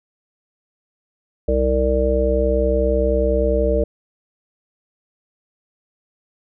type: harmonic tone with a mistuned harmonic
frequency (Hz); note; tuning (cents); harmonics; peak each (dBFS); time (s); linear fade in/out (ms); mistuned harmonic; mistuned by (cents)
65.2; C2; -5; 1 / 3 / 5 / 7 / 9; -19 / -27 / -26 / -20 / -20; 1.48-3.84; 5; 1; -53
effects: none